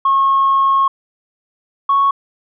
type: tone pair in turn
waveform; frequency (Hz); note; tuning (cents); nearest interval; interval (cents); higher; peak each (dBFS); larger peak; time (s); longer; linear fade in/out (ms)
sine; 1088 / 1107.7; C#6 / C#6; -33 / -2; unison; 31; second; -9 / -9; neither; 0.05-0.88 / 1.89-2.11; first; 5
effects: tanh soft clip ceiling -6 dBFS